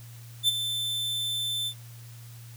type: tone with ADSR envelope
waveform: 45% pulse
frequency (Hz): 3540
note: A7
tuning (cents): +10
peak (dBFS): -18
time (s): 0.43-1.74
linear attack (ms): 53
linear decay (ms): 21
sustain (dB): -10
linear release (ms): 70
effects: added 117 Hz sine -43 dBFS peak until 2.56 s + white hiss -53 dBFS RMS until 2.56 s